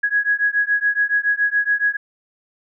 sine beating tone pair, 1661 / 1668.1 Hz, G#6 / G#6, 0 / +7 cents, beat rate 7.1 Hz, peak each -19 / -19 dBFS, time 0.03-1.97 s, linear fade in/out 10 ms, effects none

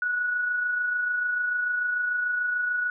sine tone with amplitude modulation, 1467 Hz, F#6, 15 cents flat, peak -22 dBFS, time 0.02-2.9 s, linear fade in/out 2 ms, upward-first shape sine, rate 26.8 Hz, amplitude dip 35%, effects none

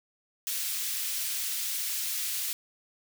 white high-pass noise, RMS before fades -32 dBFS, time 0.47-2.53 s, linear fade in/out 0 ms, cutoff 2400 Hz, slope 12 dB/octave, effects none

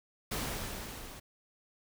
pink noise with level ramp, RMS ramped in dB -34 to -48 dBFS, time 0.31-1.2 s, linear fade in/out 10 ms, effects none

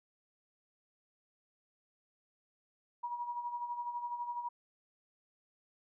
sine tone with tremolo, 960 Hz, B5, 49 cents flat, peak -34 dBFS, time 3.03-4.49 s, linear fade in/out 10 ms, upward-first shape sine, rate 12 Hz, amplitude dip 60%, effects none

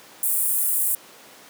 pink high-pass noise, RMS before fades -22 dBFS, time 0.23-0.95 s, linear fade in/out 2 ms, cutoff 8700 Hz, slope 48 dB/octave, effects pink hiss -46 dBFS RMS until 1.49 s + high-pass 300 Hz 12 dB/octave

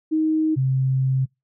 sine tone pair in turn, 314 / 132.02 Hz, D#4 / C3, +16 / +16 cents, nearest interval octave + minor third, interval 1500 cents, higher first, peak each -17 dBFS, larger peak neither, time 0.11-0.56 / 0.56-1.26 s, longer second, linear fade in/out 20 ms, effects noise-tail reverb RT60 0.2 s tail -25 dB re dry

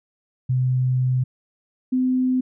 sine tone pair in turn, 127.8 / 255.6 Hz, C3 / C4, -40 / -40 cents, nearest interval octave, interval 1200 cents, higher second, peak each -17 dBFS, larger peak neither, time 0.49-1.24 / 1.92-2.41 s, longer first, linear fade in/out 10 ms, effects none

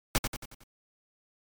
pink noise with echo, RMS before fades -24 dBFS, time 0.15-0.18 s, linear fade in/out 0 ms, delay 91 ms, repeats 5, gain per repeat -6 dB, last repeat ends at 0.635 s, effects MP3 96 kbps

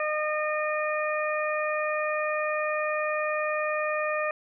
harmonic tone, 610 Hz, D#5, 34 cents flat, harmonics 1 / 2 / 3 / 4, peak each -28 / -31 / -33 / -34 dBFS, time 0-4.31 s, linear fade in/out 2 ms, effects none

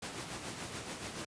pink noise with tremolo, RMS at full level -40 dBFS, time 0.02-1.25 s, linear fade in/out 5 ms, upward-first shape sine, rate 7 Hz, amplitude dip 45%, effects high-pass 100 Hz 12 dB/octave + resampled to 22050 Hz

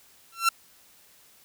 sawtooth tone with exponential growth, 1354 Hz, E6, 46 cents sharp, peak -12 dBFS, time 0.32-0.49 s, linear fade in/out 5 ms, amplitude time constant 36 ms, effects white hiss -57 dBFS RMS until 1.44 s

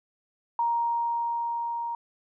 sine tone with level ramp, 937 Hz, A#5, 9 cents sharp, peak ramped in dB -22 to -29 dBFS, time 0.59-1.95 s, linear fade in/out 2 ms, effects none

